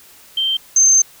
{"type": "tone pair in turn", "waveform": "sine", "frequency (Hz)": [3136, 6283], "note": ["G7", "G8"], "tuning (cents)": [0, 3], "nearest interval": "octave", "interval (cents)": 1203, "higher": "second", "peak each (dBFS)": [-15, -8], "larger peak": "second", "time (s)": [[0.37, 0.57], [0.76, 1.02]], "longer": "second", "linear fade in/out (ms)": 5, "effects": ["white hiss -45 dBFS RMS until 1.2 s"]}